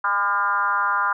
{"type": "tone with frequency modulation", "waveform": "sine", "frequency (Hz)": 1209, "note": "D6", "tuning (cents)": 50, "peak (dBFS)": -18, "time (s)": [0.04, 1.13], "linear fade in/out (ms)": 5, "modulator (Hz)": 199, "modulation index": 1.5, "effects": []}